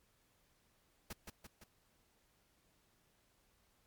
pink noise with echo, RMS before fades -45 dBFS, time 1.1-1.13 s, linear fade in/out 5 ms, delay 170 ms, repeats 3, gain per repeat -4 dB, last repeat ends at 1.64 s, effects pink hiss -74 dBFS RMS until 3.86 s + MP3 96 kbps

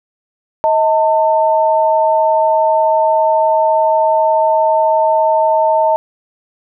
sine tone pair together, 633.6 / 897 Hz, D#5 / A5, +31 / +33 cents, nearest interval tritone, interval 602 cents, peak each -12 dBFS, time 0.64-5.96 s, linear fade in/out 0 ms, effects none

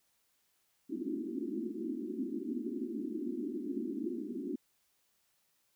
white band-pass noise, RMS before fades -38 dBFS, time 0.89-4.56 s, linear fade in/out 10 ms, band 210 to 370 Hz, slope 96 dB/octave, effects white hiss -75 dBFS RMS until 5.75 s

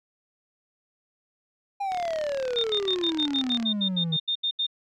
triangle exponential sweep, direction down, 814 to 155.56 Hz, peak -24 dBFS, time 1.8-4.17 s, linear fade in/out 10 ms
click train, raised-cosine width 0.2 ms, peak -19 dBFS, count 65, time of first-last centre 1.92-3.627 s, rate 37.5 Hz
sine tone bursts, 3642 Hz, A#7, 41 cents flat, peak -23 dBFS, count 14, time 2.56-4.667 s, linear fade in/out 10 ms, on 79 ms, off 77 ms
effects none

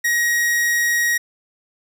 45% pulse tone, 1892 Hz, A#6, 25 cents sharp, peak -16 dBFS, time 0.04-1.18 s, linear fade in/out 10 ms, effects none

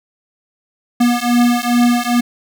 square beating tone pair, 239.9 / 242.3 Hz, A#3 / B3, +50 / -33 cents, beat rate 2.4 Hz, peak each -15 dBFS, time 1-2.21 s, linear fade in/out 10 ms, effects none

